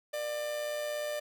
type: tone with amplitude modulation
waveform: 45% pulse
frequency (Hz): 596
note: D5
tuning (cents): +25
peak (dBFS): -31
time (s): 0.13-1.2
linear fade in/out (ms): 10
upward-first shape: sine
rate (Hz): 117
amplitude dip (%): 40
effects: none